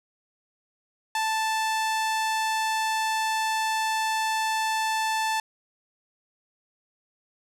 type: tone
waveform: sawtooth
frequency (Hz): 880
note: A5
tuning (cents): 0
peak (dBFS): -20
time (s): 1.15-5.4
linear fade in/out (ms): 2
effects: low-pass 11000 Hz 12 dB/octave